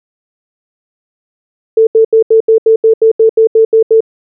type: tone bursts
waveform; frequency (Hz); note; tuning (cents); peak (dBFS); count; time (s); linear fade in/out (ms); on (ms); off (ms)
sine; 445.6; A4; +22; -3; 13; 1.77-4.006; 5; 100; 78
effects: none